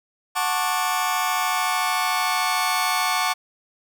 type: chord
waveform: sawtooth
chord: D major seventh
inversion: first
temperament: just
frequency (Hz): 734.2 / 881 / 1101.2 / 1174.7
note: F#5 / A5 / C#6 / D6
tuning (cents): -14 / +2 / -12 / 0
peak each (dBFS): -22 / -23 / -22 / -23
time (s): 0.35-3.34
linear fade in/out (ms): 20
effects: none